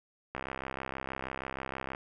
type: click train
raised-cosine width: 0.5 ms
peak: -21 dBFS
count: 107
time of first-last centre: 0.35-1.949 s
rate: 66.3 Hz
effects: none